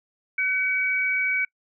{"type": "tone pair together", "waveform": "sine", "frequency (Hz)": [1513, 2267], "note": ["F#6", "C#7"], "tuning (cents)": [38, 38], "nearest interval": "perfect fifth", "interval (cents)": 700, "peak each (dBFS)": [-28, -22], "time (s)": [0.38, 1.45], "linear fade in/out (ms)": 5, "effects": ["noise-tail reverb RT60 0.1 s tail -24 dB re dry"]}